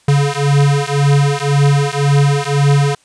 square beating tone pair, 141 / 142.9 Hz, C#3 / D3, +30 / -47 cents, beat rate 1.9 Hz, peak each -14 dBFS, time 0.08-2.95 s, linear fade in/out 5 ms, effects white hiss -53 dBFS RMS until 3.04 s + resampled to 22050 Hz

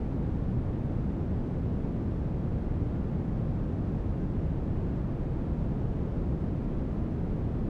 white low-pass noise, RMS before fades -30 dBFS, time 0-7.69 s, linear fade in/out 2 ms, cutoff 180 Hz, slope 12 dB/octave, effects none

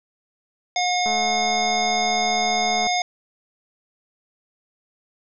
harmonic tone, 720 Hz, F#5, 47 cents flat, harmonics 1 / 3 / 5 / 7 / 9, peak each -21 / -26 / -28 / -29 / -31 dBFS, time 0.76-3.02 s, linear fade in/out 2 ms
click train, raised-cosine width 1 ms, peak -19 dBFS, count 390, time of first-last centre 1.06-2.869 s, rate 215 Hz
effects none

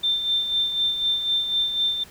sine tone with tremolo, 3575 Hz, A7, 27 cents sharp, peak -18 dBFS, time 0.03-2.04 s, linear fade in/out 10 ms, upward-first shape sine, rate 4 Hz, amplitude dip 55%, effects pink hiss -48 dBFS RMS until 2.1 s

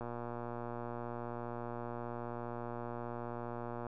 click train, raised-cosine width 1 ms, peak -28 dBFS, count 460, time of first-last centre 0.01-3.867 s, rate 119 Hz, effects none

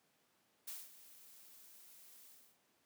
blue noise with ADSR envelope, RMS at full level -45 dBFS, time 0.67-2.59 s, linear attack 10 ms, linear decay 200 ms, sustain -15 dB, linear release 300 ms, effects pink hiss -75 dBFS RMS until 2.85 s + high-pass 200 Hz 12 dB/octave

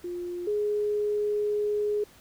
sine tone pair in turn, 352.3 / 417.1 Hz, F4 / G#4, +15 / +7 cents, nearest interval minor third, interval 292 cents, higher second, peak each -31 / -24 dBFS, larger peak second, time 0.04-0.47 / 0.47-2.04 s, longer second, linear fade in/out 5 ms, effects pink hiss -55 dBFS RMS until 2.2 s

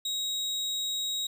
35% pulse tone, 3800 Hz, A#7, 33 cents sharp, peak -27 dBFS, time 0.05-1.27 s, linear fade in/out 5 ms, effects none

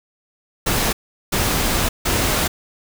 pink noise bursts at uneven times, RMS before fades -19 dBFS, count 3, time 0.66-0.93 / 1.32-1.89 / 2.05-2.48 s, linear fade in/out 10 ms, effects none

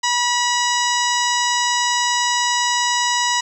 harmonic tone with a mistuned harmonic, 970 Hz, B5, 31 cents flat, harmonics 1 / 2 / 3 / 4 / 5 / 6 / 7 / 8, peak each -20 / -23 / -25 / -26 / -27 / -28 / -28 / -29 dBFS, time 0.03-3.41 s, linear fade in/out 10 ms, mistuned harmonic 5, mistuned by +64 cents, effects 8-bit

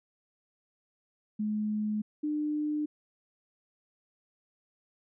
sine tone pair in turn, 212.3 / 300.2 Hz, G#3 / D4, +38 / +38 cents, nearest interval tritone, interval 600 cents, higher second, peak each -28 dBFS, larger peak neither, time 1.39-2.02 / 2.23-2.86 s, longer neither, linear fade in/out 10 ms, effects none

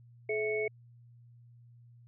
sine tone cluster, 427.8 / 655 / 2211 Hz, A4 / E5 / C#7, -49 / -11 / -5 cents, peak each -31 / -39 / -35 dBFS, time 0.29-0.68 s, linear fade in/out 5 ms, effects added 119 Hz sine -54 dBFS peak until 2.07 s

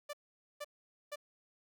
sawtooth tone bursts, 587.3 Hz, D5, in tune, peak -36 dBFS, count 3, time 0.09-1.159 s, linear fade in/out 10 ms, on 43 ms, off 470 ms, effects none

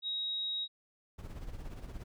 sine tone, 3798 Hz, A#7, 32 cents sharp, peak -33 dBFS, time 0.02-0.68 s, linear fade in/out 50 ms
brown noise with tremolo, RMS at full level -41 dBFS, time 1.18-2.04 s, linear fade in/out 10 ms, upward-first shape sine, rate 17 Hz, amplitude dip 60%
effects none

